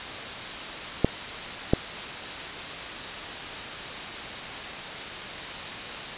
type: clicks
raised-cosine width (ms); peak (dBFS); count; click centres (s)
2; -4; 2; 1.046 / 1.735
effects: white hiss -34 dBFS RMS until 6.17 s + resampled to 8000 Hz